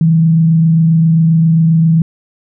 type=tone with frequency modulation; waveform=sine; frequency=162.8 Hz; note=E3; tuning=21 cents flat; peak=-6 dBFS; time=0.01-2.02 s; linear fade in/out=2 ms; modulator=27.5 Hz; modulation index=0.23; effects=none